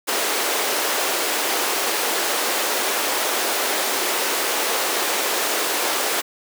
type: high-pass noise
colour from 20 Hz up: pink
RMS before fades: -22 dBFS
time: 0.07-6.22 s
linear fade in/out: 20 ms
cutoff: 360 Hz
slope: 24 dB/octave
effects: none